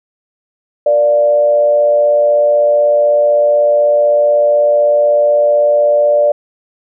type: tone with frequency modulation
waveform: sine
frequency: 587.3 Hz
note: D5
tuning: in tune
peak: -7 dBFS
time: 0.86-6.32 s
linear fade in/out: 5 ms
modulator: 116 Hz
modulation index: 0.4
effects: none